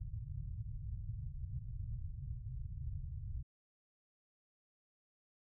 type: low-pass noise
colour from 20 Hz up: white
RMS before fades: -43 dBFS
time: 0-3.43 s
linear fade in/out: 20 ms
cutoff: 130 Hz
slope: 48 dB/octave
effects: none